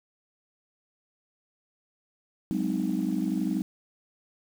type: chord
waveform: sine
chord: Ab dominant seventh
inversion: third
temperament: just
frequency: 186.89 / 207.7 / 259.6 / 311.5 Hz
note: Gb3 / Ab3 / C4 / Eb4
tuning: +18 / 0 / -13 / +2 cents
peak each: -30 dBFS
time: 2.51-3.62 s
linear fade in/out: 0 ms
effects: tanh soft clip ceiling -17 dBFS + 8-bit